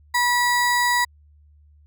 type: ring-modulated tone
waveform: square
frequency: 1458 Hz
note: F#6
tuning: 26 cents flat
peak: -15 dBFS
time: 0.14-1.05 s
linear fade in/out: 10 ms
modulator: 485 Hz
effects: added 74 Hz sine -50 dBFS peak until 1.86 s